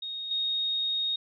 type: tone with level steps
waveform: sine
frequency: 3729 Hz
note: A#7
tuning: in tune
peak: -33 / -26 dBFS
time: 0.02-1.16 s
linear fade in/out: 5 ms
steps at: 0.31 s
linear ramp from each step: 2 ms
effects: none